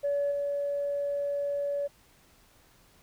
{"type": "tone with level steps", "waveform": "sine", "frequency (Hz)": 570, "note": "C#5", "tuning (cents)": 48, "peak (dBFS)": [-24, -27], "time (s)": [0.03, 1.88], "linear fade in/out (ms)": 20, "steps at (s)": 0.31, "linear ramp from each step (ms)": 10, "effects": ["tanh soft clip ceiling -22 dBFS", "pink hiss -61 dBFS RMS until 3.02 s"]}